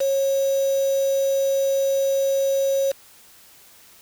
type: tone with quantisation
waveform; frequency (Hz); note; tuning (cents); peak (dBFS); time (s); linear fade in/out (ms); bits
sine; 545; C#5; -29; -18; 0-2.92; 10; 5
effects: white hiss -50 dBFS RMS until 4.01 s